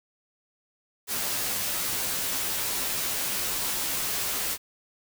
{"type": "noise with comb filter", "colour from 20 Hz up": "white", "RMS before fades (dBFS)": -29, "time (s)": [1.07, 4.58], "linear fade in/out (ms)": 50, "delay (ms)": 13, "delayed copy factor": -0.95, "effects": []}